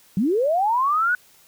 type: linear sweep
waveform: sine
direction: up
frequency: 170 to 1501 Hz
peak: -17 dBFS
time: 0.17-1.15 s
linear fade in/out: 2 ms
effects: white hiss -54 dBFS RMS until 1.47 s